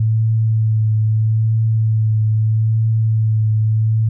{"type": "tone with vibrato", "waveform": "sine", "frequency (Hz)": 110.1, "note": "A2", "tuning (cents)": 2, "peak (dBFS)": -12, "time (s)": [0, 4.09], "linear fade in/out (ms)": 5, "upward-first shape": "triangle", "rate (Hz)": 0.78, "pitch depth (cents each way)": 24, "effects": []}